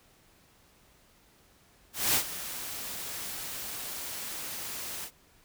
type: noise with ADSR envelope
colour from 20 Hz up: white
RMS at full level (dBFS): -24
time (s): 1.93-5.11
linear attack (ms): 220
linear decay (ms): 81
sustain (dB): -14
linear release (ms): 75
effects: pink hiss -62 dBFS RMS until 5.44 s